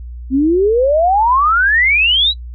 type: exponential sweep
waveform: sine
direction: up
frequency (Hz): 253.2 to 3997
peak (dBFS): -9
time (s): 0.3-2.34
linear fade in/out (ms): 50
effects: noise-tail reverb RT60 0.1 s tail -23 dB re dry + added 60 Hz sine -26 dBFS peak until 2.54 s